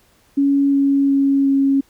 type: tone with pitch steps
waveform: sine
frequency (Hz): 279.4 / 277.6 / 275.9 / 274.1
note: C#4 / C#4 / C#4 / C#4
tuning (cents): +14 / +3 / -8 / -19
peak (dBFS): -12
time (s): 0.37-1.81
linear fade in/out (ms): 10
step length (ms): 360
effects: pink hiss -56 dBFS RMS until 1.89 s